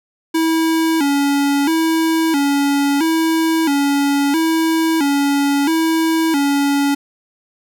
square tone with vibrato, 302.6 Hz, D#4, 48 cents flat, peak -14 dBFS, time 0.34-6.95 s, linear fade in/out 10 ms, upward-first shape square, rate 0.75 Hz, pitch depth 120 cents each way, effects none

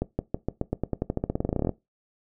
accelerating click train, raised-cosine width 2 ms, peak -12 dBFS, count 24, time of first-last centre 0.02-1.693 s, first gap 170 ms, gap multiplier 0.91, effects noise-tail reverb RT60 0.2 s tail -19 dB re dry

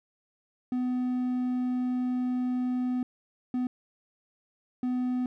triangle tone bursts at uneven times, 250.6 Hz, B3, 25 cents sharp, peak -24 dBFS, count 3, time 0.72-3.03 / 3.54-3.67 / 4.83-5.26 s, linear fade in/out 2 ms, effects none

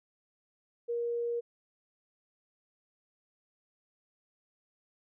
sine tone, 472.4 Hz, A#4, 23 cents sharp, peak -30 dBFS, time 0.88-1.41 s, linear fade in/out 20 ms, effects none

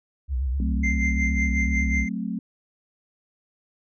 sine tone with vibrato, 65.41 Hz, C2, in tune, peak -22 dBFS, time 0.28-2.07 s, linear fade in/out 50 ms, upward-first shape sine, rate 7.9 Hz, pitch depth 120 cents each way
sine chord, F# diminished, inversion none, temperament equal, 185 / 220 / 261.6 Hz, F#3 / A3 / C4, 0 / 0 / 0 cents, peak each -30 / -29 / -33 dBFS, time 0.6-2.39 s, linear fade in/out 2 ms
triangle tone with tremolo, 2091 Hz, C7, 2 cents flat, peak -21 dBFS, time 0.83-2.09 s, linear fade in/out 10 ms, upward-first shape sine, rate 5.5 Hz, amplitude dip 65%
effects resampled to 16000 Hz

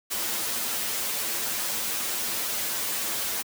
white noise with comb filter, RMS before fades -29 dBFS, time 0.1-3.43 s, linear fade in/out 20 ms, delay 8.9 ms, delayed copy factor +0.85, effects high-pass 150 Hz 12 dB/octave

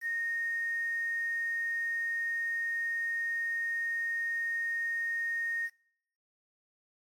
sine tone with quantisation, 1851 Hz, A#6, 13 cents flat, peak -30 dBFS, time 0.01-5.7 s, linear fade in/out 50 ms, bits 9, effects noise-tail reverb RT60 0.6 s tail -21 dB re dry + MP3 64 kbps

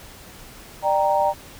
sine chord, G minor, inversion second, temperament equal with one note detuned, 595.5 / 784 / 932.3 Hz, D5 / G5 / Bb5, +24 / 0 / 0 cents, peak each -21 dBFS, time 0.82-1.34 s, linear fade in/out 50 ms, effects pink hiss -43 dBFS RMS until 1.59 s

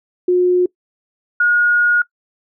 sine tone pair in turn, 360 / 1440 Hz, F#4 / F#6, -47 / -47 cents, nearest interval 2 octaves, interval 2400 cents, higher second, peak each -10 dBFS, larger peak neither, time 0.28-0.66 / 1.4-2.02 s, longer second, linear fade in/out 5 ms, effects noise-tail reverb RT60 0.1 s tail -22 dB re dry

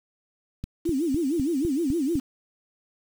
click train, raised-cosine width 5 ms, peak -19 dBFS, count 7, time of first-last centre 0.64-2.155 s, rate 3.96 Hz
sine tone with vibrato, 300.2 Hz, D4, 38 cents sharp, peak -22 dBFS, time 0.85-2.2 s, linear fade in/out 10 ms, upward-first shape sine, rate 6.5 Hz, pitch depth 260 cents each way
effects 7-bit

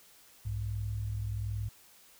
sine tone pair together, 62.58 / 103.83 Hz, B1 / G#2, +24 / 0 cents, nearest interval major sixth, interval 876 cents, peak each -38 / -33 dBFS, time 0.45-1.69 s, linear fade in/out 10 ms, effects white hiss -59 dBFS RMS until 2.19 s

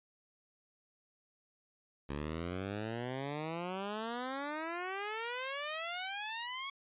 10% pulse exponential sweep, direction up, 69.3 to 1119 Hz, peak -29 dBFS, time 2.09-6.7 s, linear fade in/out 5 ms, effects resampled to 8000 Hz

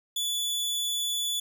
sawtooth tone, 3452 Hz, A7, 34 cents flat, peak -24 dBFS, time 0.16-1.4 s, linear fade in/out 5 ms, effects none

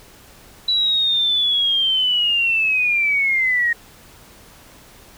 sine linear sweep, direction down, 3951 to 1861 Hz, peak -15 dBFS, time 0.68-3.73 s, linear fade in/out 5 ms, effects pink hiss -46 dBFS RMS until 5.17 s

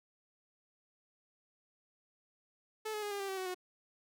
sawtooth tone with pitch steps, 434.3 / 423.6 / 413.3 / 403.1 / 393.2 / 383.6 / 374.2 / 365 Hz, A4 / G#4 / G#4 / G4 / G4 / G4 / F#4 / F#4, -23 / +34 / -8 / +48 / +5 / -37 / +20 / -24 cents, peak -33 dBFS, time 2.85-3.546 s, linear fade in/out 10 ms, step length 87 ms, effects none

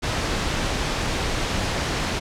pink noise, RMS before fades -24 dBFS, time 0.02-2.2 s, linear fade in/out 20 ms, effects low-pass 6000 Hz 12 dB/octave

